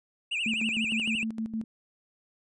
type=tone with vibrato; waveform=triangle; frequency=2637 Hz; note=E7; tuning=in tune; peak=-26 dBFS; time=0.31-1.24 s; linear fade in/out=10 ms; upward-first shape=triangle; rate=12 Hz; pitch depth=210 cents each way
type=tone with tremolo; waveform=sine; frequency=222.4 Hz; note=A3; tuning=19 cents sharp; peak=-28 dBFS; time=0.46-1.64 s; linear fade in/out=2 ms; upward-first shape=square; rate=6.5 Hz; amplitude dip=70%
effects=resampled to 24000 Hz